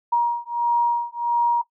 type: beating tone pair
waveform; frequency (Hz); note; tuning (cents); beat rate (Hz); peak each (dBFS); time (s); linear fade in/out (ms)
sine; 947 / 948.5; A#5 / A#5; +27 / +30; 1.5; -21; 0.12-1.62; 10
effects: noise-tail reverb RT60 0.1 s tail -19 dB re dry